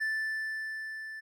triangle tone with level ramp, 1760 Hz, A6, in tune, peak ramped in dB -26 to -38 dBFS, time 0-1.21 s, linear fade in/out 20 ms, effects none

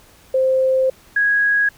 sine tone pair in turn, 523.3 / 1655.6 Hz, C5 / G#6, 0 / -6 cents, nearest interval octave + minor sixth, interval 1994 cents, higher second, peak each -13 dBFS, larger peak neither, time 0.34-0.9 / 1.16-1.69 s, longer first, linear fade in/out 5 ms, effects pink hiss -49 dBFS RMS until 1.77 s

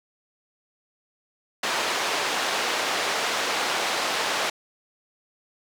pink band-pass noise, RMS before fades -26 dBFS, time 1.63-4.5 s, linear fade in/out 5 ms, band 560 to 5500 Hz, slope 12 dB/octave, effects none

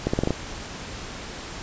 accelerating click train, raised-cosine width 2 ms, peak -8 dBFS, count 6, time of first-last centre 0.07-0.306 s, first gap 65 ms, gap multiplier 0.84, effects pink hiss -36 dBFS RMS until 1.62 s + resampled to 16000 Hz

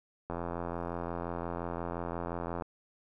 click train, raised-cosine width 1 ms, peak -22 dBFS, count 200, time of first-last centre 0.3-2.622 s, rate 85.7 Hz, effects none

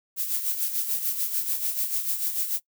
violet noise with tremolo, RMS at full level -25 dBFS, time 0.16-2.6 s, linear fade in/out 50 ms, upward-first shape sine, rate 6.8 Hz, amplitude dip 60%, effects noise-tail reverb RT60 0.1 s tail -21 dB re dry

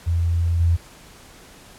sine tone with level steps, 84.6 Hz, E2, 45 cents sharp, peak -17 / -14 dBFS, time 0.06-0.77 s, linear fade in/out 20 ms, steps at 0.6 s, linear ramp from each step 5 ms, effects pink hiss -46 dBFS RMS until 1.78 s + low-pass 12000 Hz 12 dB/octave

